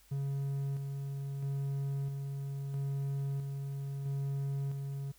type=tone with tremolo; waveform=triangle; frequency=138.59 Hz; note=C#3; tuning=in tune; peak=-30 dBFS; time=0.11-5.12 s; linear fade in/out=10 ms; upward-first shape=square; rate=0.76 Hz; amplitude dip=35%; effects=added 50 Hz sine -65 dBFS peak until 5.18 s + white hiss -64 dBFS RMS until 5.18 s